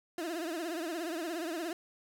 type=tone with vibrato; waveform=30% pulse; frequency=332 Hz; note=E4; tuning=12 cents sharp; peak=-32 dBFS; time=0.18-1.73 s; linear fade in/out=2 ms; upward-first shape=triangle; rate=17 Hz; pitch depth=150 cents each way; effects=none